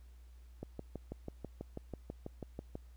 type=click train; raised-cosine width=2 ms; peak=-28 dBFS; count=14; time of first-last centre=0.63-2.754 s; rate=6.12 Hz; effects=added 60 Hz sine -53 dBFS peak until 2.96 s + pink hiss -72 dBFS RMS until 2.96 s